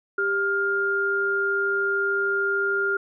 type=tone pair together; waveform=sine; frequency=395.3 / 1406.7 Hz; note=G4 / F6; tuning=+15 / +12 cents; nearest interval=octave + minor seventh; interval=2197 cents; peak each=-26 / -22 dBFS; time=0.18-2.97 s; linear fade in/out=5 ms; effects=none